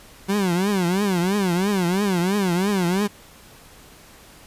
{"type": "tone with vibrato", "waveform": "30% pulse", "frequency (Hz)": 188.4, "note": "F#3", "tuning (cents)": 32, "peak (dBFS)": -16, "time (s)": [0.28, 3.08], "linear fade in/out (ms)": 20, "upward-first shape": "triangle", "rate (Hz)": 3, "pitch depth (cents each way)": 200, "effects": ["pink hiss -47 dBFS RMS until 4.46 s", "resampled to 32000 Hz"]}